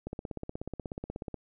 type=click train; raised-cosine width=2 ms; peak=-23 dBFS; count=22; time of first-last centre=0.07-1.343 s; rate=16.5 Hz; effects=none